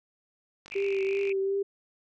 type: click train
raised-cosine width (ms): 0.2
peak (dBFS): -29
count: 32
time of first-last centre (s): 0.66-1.294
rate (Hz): 48.9
type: band-pass noise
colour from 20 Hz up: pink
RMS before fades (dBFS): -40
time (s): 0.71-1.33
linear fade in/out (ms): 10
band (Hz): 2300 to 2600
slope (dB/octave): 96
type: tone with vibrato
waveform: sine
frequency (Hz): 392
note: G4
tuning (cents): 0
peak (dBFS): -25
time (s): 0.75-1.63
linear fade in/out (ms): 10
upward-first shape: triangle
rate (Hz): 2.7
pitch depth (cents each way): 27
effects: none